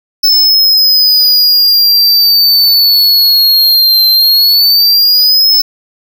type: exponential two-way sweep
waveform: square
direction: down then up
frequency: 5274 to 4119 to 5274 Hz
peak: -5 dBFS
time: 0.23-5.62 s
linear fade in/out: 10 ms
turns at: 4.09 s
effects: none